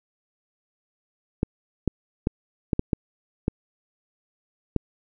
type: clicks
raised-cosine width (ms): 3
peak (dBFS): -8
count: 8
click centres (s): 1.431 / 1.877 / 2.271 / 2.732 / 2.794 / 2.932 / 3.481 / 4.763
effects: none